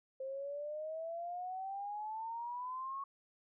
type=exponential sweep; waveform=sine; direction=up; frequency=525 to 1108.7 Hz; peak=-39 dBFS; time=0.2-3.04 s; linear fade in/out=5 ms; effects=none